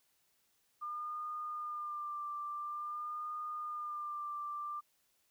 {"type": "tone with vibrato", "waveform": "sine", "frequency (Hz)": 1200, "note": "D6", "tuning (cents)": 37, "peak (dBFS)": -38, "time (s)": [0.81, 4.81], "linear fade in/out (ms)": 20, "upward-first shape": "sine", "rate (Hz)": 0.48, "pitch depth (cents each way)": 31, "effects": ["white hiss -75 dBFS RMS until 5.3 s"]}